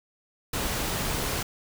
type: noise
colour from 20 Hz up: pink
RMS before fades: -29 dBFS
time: 0.53-1.43 s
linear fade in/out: 5 ms
effects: none